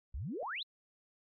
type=exponential sweep; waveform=sine; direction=up; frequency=52 to 4186 Hz; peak=-37 dBFS; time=0.14-0.63 s; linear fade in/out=5 ms
type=tone with exponential growth; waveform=sine; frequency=478.2 Hz; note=A#4; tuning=44 cents sharp; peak=-40 dBFS; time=0.26-0.43 s; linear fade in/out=1 ms; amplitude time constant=35 ms
effects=AAC 64 kbps